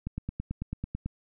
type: click train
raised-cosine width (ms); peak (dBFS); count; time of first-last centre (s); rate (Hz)
5; -20; 10; 0.07-1.06; 9.09
effects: none